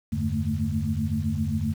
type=tone cluster; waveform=sine; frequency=84.3 / 98.2 / 146.3 / 217.5 / 225.2 Hz; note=E2 / G2 / D3 / A3 / A3; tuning=+39 / +4 / -6 / -20 / +40 cents; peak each=-30 dBFS; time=0.12-1.74 s; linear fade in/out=10 ms; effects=8-bit